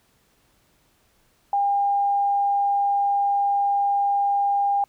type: tone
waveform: sine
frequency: 804 Hz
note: G5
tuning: 44 cents sharp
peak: -18 dBFS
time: 1.53-4.84 s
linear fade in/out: 2 ms
effects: pink hiss -63 dBFS RMS until 4.88 s